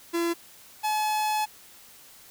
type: tone pair in turn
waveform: 45% pulse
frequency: 339.1 / 854.5 Hz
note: E4 / G#5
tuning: +49 / +49 cents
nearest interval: octave + major third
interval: 1600 cents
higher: second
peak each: -24 dBFS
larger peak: neither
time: 0.13-0.34 / 0.83-1.46 s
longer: second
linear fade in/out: 20 ms
effects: white hiss -51 dBFS RMS until 2.3 s